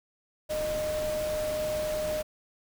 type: tone in noise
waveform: sine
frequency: 613 Hz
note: D#5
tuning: 26 cents flat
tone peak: -28 dBFS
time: 0.49-2.23 s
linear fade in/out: 20 ms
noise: pink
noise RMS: -38 dBFS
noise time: 0.49-2.23 s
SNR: +7 dB
effects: none